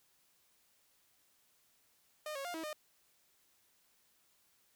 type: tone with pitch steps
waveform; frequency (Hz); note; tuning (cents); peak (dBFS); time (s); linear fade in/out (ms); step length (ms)
sawtooth; 610 / 550 / 704 / 322.6 / 609; D#5 / C#5 / F5 / E4 / D#5; -34 / -14 / +14 / -37 / -37; -36; 2.26-2.73; 2; 94
effects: white hiss -72 dBFS RMS until 4.75 s